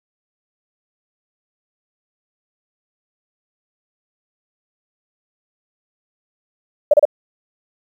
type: tone bursts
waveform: sine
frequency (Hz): 592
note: D5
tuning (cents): +14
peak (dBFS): -6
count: 3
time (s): 6.91-7.053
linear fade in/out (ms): 5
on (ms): 27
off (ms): 31
effects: 8-bit